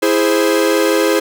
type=chord; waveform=45% pulse; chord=E augmented; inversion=none; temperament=equal; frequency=329.6 / 415.3 / 523.3 Hz; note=E4 / G#4 / B#4; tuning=0 / 0 / 0 cents; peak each=-16 dBFS; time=0.02-1.2 s; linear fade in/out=10 ms; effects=none